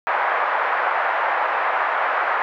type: band-pass noise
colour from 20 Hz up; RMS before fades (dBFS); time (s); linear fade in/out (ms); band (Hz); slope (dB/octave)
pink; -21; 0.07-2.42; 0; 680 to 1800; 24
effects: none